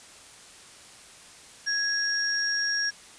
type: tone pair together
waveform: sine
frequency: 1661.2 / 5588 Hz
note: G#6 / F8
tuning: 0 / 0 cents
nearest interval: octave + major sixth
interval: 2100 cents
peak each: -27 dBFS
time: 1.66-2.91 s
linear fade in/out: 20 ms
effects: white hiss -49 dBFS RMS until 3.18 s + resampled to 22050 Hz